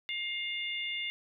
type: harmonic tone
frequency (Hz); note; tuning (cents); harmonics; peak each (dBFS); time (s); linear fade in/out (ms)
707; F5; +21; 3 / 4 / 5; -36 / -37 / -40; 0.09-1.1; 0
effects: none